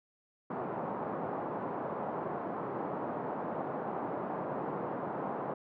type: band-pass noise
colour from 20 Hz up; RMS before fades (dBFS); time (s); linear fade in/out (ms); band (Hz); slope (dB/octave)
white; -37; 0.5-5.54; 5; 140 to 980; 24
effects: none